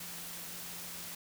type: tone in noise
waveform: sine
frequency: 174.61 Hz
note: F3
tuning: in tune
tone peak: -55 dBFS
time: 0-1.15 s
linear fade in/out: 5 ms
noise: white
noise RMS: -44 dBFS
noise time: 0-1.15 s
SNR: -14 dB
effects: none